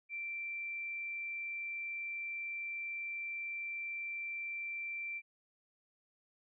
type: tone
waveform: sine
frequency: 2349 Hz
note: D7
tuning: in tune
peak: -38 dBFS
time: 0.09-5.22 s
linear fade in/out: 50 ms
effects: none